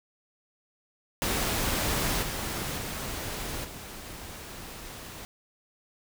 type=noise with level steps; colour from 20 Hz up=pink; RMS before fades=-28 / -33 / -35 / -42 dBFS; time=1.22-5.25 s; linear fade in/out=0 ms; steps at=2.22 / 2.77 / 3.64 s; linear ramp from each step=10 ms; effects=none